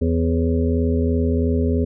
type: harmonic tone with a mistuned harmonic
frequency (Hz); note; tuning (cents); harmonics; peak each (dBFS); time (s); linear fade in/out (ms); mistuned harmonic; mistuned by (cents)
83; E2; +12; 1 / 2 / 3 / 5 / 6 / 7; -19 / -29 / -21 / -24 / -31 / -32; 0.01-1.85; 10; 7; -76
effects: none